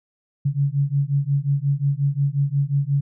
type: beating tone pair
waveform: sine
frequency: 138.1 / 143.7 Hz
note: C#3 / D3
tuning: -6 / -37 cents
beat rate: 5.6 Hz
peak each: -21 dBFS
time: 0.45-3.01 s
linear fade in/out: 10 ms
effects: none